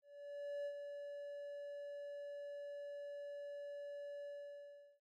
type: tone with ADSR envelope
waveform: triangle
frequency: 574 Hz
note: D5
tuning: 40 cents flat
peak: -38 dBFS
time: 0.02-5 s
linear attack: 640 ms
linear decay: 64 ms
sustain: -6 dB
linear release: 740 ms
effects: none